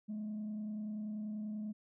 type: tone with frequency modulation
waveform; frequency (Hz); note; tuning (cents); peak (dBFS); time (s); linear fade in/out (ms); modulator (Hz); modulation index
sine; 212.4; G#3; +39; -36; 0.08-1.73; 20; 30.3; 0.22
effects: tanh soft clip ceiling -36 dBFS